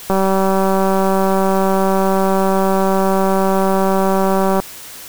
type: click train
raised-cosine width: 1 ms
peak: -3 dBFS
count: 865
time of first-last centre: 0.1-4.6 s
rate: 192 Hz
effects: white hiss -34 dBFS RMS until 5.08 s